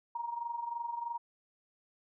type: tone with amplitude modulation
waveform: sine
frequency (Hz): 941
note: A#5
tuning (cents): +16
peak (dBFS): -32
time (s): 0.15-1.18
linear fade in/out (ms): 5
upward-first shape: sine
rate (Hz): 23.1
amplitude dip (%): 70
effects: none